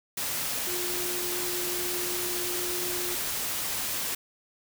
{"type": "tone in noise", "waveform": "sine", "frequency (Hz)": 356, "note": "F4", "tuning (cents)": 33, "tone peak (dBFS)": -35, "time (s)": [0.67, 3.15], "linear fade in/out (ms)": 5, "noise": "white", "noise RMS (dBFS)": -31, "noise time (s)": [0.17, 4.15], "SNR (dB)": -7, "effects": []}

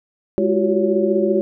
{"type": "tone cluster", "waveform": "sine", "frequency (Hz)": [207.1, 344.2, 369.9, 385, 560], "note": ["G#3", "F4", "F#4", "G4", "C#5"], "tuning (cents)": [-5, -25, 0, -31, 18], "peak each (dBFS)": -21, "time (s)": [0.38, 1.41], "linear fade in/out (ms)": 0, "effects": []}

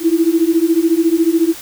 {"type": "beating tone pair", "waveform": "sine", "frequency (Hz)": [322.5, 336.5], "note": ["E4", "E4"], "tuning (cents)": [-38, 36], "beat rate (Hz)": 14, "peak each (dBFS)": [-14, -13], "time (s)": [0, 1.55], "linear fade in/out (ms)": 50, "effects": ["white hiss -33 dBFS RMS until 1.61 s"]}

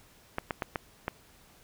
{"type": "clicks", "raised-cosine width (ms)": 0.5, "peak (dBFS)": -15, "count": 5, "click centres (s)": [0.384, 0.508, 0.622, 0.758, 1.081], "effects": ["pink hiss -59 dBFS RMS until 1.63 s"]}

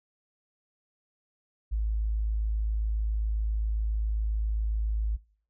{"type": "tone", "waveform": "sine", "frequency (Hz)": 53.7, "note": "A1", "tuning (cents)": -41, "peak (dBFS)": -25, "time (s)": [1.71, 5.17], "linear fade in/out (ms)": 20, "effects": ["noise-tail reverb RT60 0.5 s tail -23 dB re dry"]}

